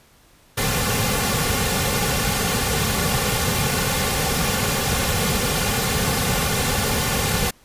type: noise with comb filter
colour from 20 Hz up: pink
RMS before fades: -21 dBFS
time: 0.57-7.51 s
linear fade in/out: 10 ms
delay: 3.1 ms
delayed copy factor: -0.7
effects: pink hiss -54 dBFS RMS until 7.64 s + resampled to 32000 Hz